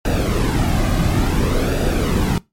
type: noise with flanger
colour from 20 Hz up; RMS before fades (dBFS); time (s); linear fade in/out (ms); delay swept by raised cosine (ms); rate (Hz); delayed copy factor
brown; -17; 0.05-2.38; 2; 0.93 to 2.23; 0.57; -0.6
effects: noise-tail reverb RT60 0.2 s tail -22 dB re dry + MP3 64 kbps